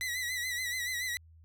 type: tone with vibrato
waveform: sawtooth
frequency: 1975.5 Hz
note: B6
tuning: in tune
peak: -29 dBFS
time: 0.01-1.17 s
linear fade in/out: 0 ms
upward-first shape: sine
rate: 7 Hz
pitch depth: 66 cents each way
effects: added 81 Hz sine -54 dBFS peak until 1.44 s